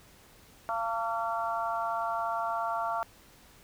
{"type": "harmonic tone with a mistuned harmonic", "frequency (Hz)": 228.6, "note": "A#3", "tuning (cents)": -34, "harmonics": [3, 4, 5, 6], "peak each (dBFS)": [-33, -34, -35, -36], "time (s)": [0.69, 3.03], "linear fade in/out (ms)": 0, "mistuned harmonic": 4, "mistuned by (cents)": -22, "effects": ["pink hiss -57 dBFS RMS until 3.63 s"]}